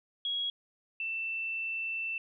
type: tone pair in turn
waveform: sine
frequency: 3314 / 2670 Hz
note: G#7 / E7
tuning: -4 / +22 cents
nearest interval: major third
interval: 374 cents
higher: first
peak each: -30 / -32 dBFS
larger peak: first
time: 0.25-0.5 / 1-2.18 s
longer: second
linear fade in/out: 2 ms
effects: none